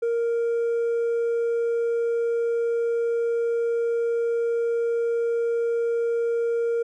triangle tone with hard clipping, 466.2 Hz, A#4, in tune, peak -20 dBFS, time 0.02-6.83 s, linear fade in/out 10 ms, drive 1 dB, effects none

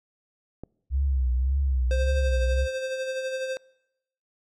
click, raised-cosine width 2 ms, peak -24 dBFS, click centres 0.636 s
sine tone with vibrato, 65.41 Hz, C2, in tune, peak -21 dBFS, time 0.9-2.68 s, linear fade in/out 50 ms, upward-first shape triangle, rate 1.8 Hz, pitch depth 120 cents each way
square tone with tremolo, 523.3 Hz, C5, in tune, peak -27 dBFS, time 1.91-3.57 s, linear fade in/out 0 ms, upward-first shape sine, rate 12 Hz, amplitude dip 40%
effects noise-tail reverb RT60 0.9 s tail -25 dB re dry + low-pass 7000 Hz 12 dB/octave

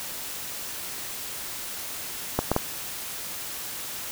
clicks, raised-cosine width 1 ms, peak -7 dBFS, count 3, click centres 2.39 / 2.516 / 2.564 s, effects white hiss -35 dBFS RMS until 4.11 s

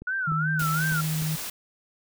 click train, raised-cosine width 3 ms, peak -27 dBFS, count 5, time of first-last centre 0.02-1.221 s, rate 3.33 Hz
sine tone with vibrato, 1438 Hz, F#6, 50 cents flat, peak -25 dBFS, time 0.07-1.01 s, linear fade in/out 5 ms, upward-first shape sine, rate 2.8 Hz, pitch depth 160 cents each way
sine tone with pitch glide, 155.56 to 156.82 Hz, D#3 to D#3, 0 to +14 cents, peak -25 dBFS, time 0.27-1.36 s, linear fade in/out 10 ms, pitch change +14 cents, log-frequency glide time 0.68-0.78 s
white noise, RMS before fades -34 dBFS, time 0.59-1.5 s, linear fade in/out 5 ms
effects none

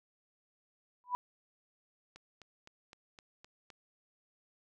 sine tone with exponential growth, 987.8 Hz, B5, in tune, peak -26 dBFS, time 1.04-1.15 s, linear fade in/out 0 ms, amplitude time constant 22 ms
click train, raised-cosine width 0.2 ms, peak -35 dBFS, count 7, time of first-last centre 2.16-3.702 s, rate 3.89 Hz
effects none

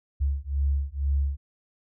sine beating tone pair, 68.8 / 70.9 Hz, C#2 / C#2, -12 / +40 cents, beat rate 2.1 Hz, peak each -26 dBFS, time 0.2-1.37 s, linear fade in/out 20 ms, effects none

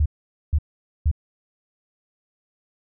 sine tone bursts, 75.2 Hz, D2, 42 cents sharp, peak -15 dBFS, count 3, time 0-1.114 s, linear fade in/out 5 ms, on 58 ms, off 470 ms, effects none

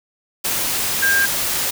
sine tone in noise, 1601 Hz, G6, 36 cents sharp, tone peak -14 dBFS, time 1.02-1.26 s, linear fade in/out 10 ms, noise white, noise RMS -21 dBFS, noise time 0.44-1.71 s, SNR +4 dB, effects none

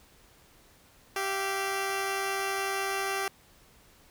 10% pulse tone pair together, 390 / 684 Hz, G4 / F5, -9 / -36 cents, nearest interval minor seventh, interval 973 cents, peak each -21 / -30 dBFS, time 1.16-3.28 s, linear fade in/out 2 ms, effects pink hiss -59 dBFS RMS until 4.1 s

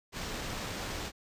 pink noise with sample-and-hold, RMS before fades -38 dBFS, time 0.12-1.12 s, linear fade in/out 50 ms, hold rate 11025 Hz, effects resampled to 32000 Hz

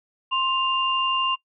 sine tone pair together, 1052 / 2796 Hz, C6 / F7, +9 / +1 cents, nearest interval octave + perfect fourth, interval 1692 cents, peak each -23 dBFS, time 0.31-1.36 s, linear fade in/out 20 ms, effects noise-tail reverb RT60 0.1 s tail -21 dB re dry

